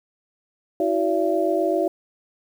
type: tone cluster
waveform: sine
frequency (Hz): 325.6 / 373.3 / 575 / 674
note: E4 / F#4 / D5 / E5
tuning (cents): -21 / +15 / -37 / +38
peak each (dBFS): -24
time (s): 0.8-1.88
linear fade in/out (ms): 2
effects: 8-bit